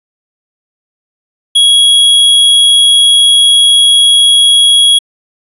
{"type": "tone", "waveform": "square", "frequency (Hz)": 3322, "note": "G#7", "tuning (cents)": 0, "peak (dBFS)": -4, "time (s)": [1.55, 4.99], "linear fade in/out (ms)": 10, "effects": ["resampled to 24000 Hz"]}